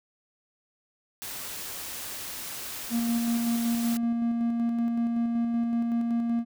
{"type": "noise", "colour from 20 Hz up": "white", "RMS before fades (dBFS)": -37, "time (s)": [1.22, 3.97], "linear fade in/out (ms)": 0}
{"type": "tone with tremolo", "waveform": "triangle", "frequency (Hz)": 233.6, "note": "A#3", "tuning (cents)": 4, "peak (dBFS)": -21, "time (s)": [2.9, 6.45], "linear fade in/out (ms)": 50, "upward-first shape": "square", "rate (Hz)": 5.3, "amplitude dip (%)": 25}
{"effects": []}